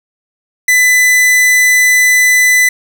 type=tone; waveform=45% pulse; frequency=2000 Hz; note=B6; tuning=21 cents sharp; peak=-6 dBFS; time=0.68-2.69 s; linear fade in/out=5 ms; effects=none